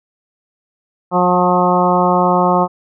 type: harmonic tone with a mistuned harmonic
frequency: 179.7 Hz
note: F3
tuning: 50 cents sharp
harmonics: 1 / 2 / 3 / 4 / 5 / 6 / 7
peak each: -17 / -19 / -18 / -17 / -17 / -18 / -22 dBFS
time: 1.11-2.68 s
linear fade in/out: 50 ms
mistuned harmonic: 5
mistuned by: -19 cents
effects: none